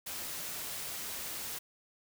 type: noise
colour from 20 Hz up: white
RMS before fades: -40 dBFS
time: 0.06-1.59 s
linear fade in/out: 10 ms
effects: none